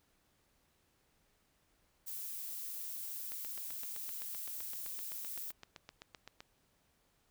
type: noise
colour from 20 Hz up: violet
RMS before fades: -43 dBFS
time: 2.06-5.52 s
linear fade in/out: 20 ms
type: click train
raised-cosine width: 0.2 ms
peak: -31 dBFS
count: 25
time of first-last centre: 3.32-6.405 s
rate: 7.78 Hz
effects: pink hiss -74 dBFS RMS until 7.3 s